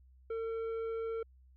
sine tone with tanh clipping, 452.4 Hz, A4, 48 cents sharp, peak -36 dBFS, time 0.3-1.23 s, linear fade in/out 5 ms, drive 8 dB, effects added 64 Hz sine -58 dBFS peak until 1.56 s

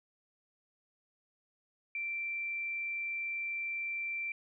sine tone, 2349 Hz, D7, in tune, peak -34 dBFS, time 1.95-4.32 s, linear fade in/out 2 ms, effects none

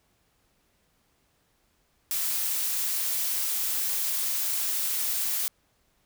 blue noise, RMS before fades -28 dBFS, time 2.11-5.48 s, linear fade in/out 0 ms, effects pink hiss -69 dBFS RMS until 6.05 s

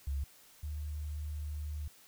sine tone pair in turn, 69.3 / 74.89 Hz, C#2 / D2, 0 / +34 cents, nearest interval minor second, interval 134 cents, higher second, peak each -32 / -36 dBFS, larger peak first, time 0.07-0.24 / 0.63-1.88 s, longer second, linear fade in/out 5 ms, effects white hiss -60 dBFS RMS until 2.07 s

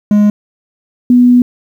triangle / sine tone pair in turn, 207.7 / 246 Hz, G#3 / B3, 0 / -7 cents, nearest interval minor third, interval 293 cents, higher second, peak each -3 dBFS, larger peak neither, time 0.11-0.3 / 1.1-1.42 s, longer second, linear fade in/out 2 ms, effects 7-bit

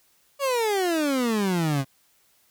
30% pulse exponential sweep, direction down, 573 to 130.81 Hz, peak -19 dBFS, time 0.39-1.85 s, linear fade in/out 50 ms, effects white hiss -63 dBFS RMS until 2.5 s

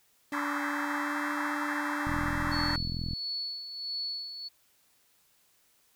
40% pulse tone with pitch glide, 289.8 to 293.8 Hz, D4 to D4, -23 to +1 cents, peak -33 dBFS, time 0.32-2.76 s, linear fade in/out 2 ms, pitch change +24 cents, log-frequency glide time 0.7-1.31 s
white band-pass noise, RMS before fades -34 dBFS, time 0.33-2.76 s, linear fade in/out 2 ms, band 800 to 2000 Hz, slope 96 dB/octave
click train, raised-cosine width 5 ms, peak -23 dBFS, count 46, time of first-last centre 2.07-3.134 s, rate 42.3 Hz
sine tone with tremolo, 4419 Hz, C#8, 6 cents flat, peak -31 dBFS, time 2.51-4.49 s, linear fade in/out 20 ms, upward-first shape sine, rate 1.5 Hz, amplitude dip 60%
effects white hiss -67 dBFS RMS until 5.95 s

